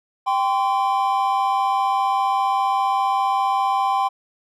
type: tone cluster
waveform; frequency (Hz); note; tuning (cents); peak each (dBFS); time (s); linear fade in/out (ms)
triangle; 785 / 1030 / 1130; G5 / C6 / C#6; +2 / -28 / +33; -18 / -19 / -27; 0.26-4.09; 20
effects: none